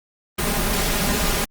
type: noise with comb filter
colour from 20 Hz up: pink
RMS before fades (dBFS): -21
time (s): 0.38-1.45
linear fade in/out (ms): 10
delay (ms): 4.9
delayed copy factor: +0.6
effects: Opus 24 kbps